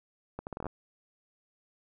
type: accelerating click train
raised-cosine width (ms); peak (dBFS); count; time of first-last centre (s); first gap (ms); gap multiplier
1; -23; 9; 0.39-0.667; 79; 0.74
effects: none